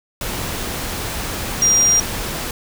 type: tone in noise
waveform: sine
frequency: 5700 Hz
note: F8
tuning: 34 cents sharp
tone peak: -11 dBFS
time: 1.62-2 s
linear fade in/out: 2 ms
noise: pink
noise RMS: -25 dBFS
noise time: 0.21-2.51 s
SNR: +11 dB
effects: none